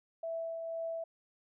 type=tone with tremolo; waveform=sine; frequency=659.3 Hz; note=E5; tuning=in tune; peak=-34 dBFS; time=0.23-1.04 s; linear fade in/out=5 ms; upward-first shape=triangle; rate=2 Hz; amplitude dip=35%; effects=none